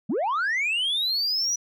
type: linear sweep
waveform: sine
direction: up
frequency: 166.6 to 5930 Hz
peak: -20 dBFS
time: 0.09-1.56 s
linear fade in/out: 10 ms
effects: tanh soft clip ceiling -21 dBFS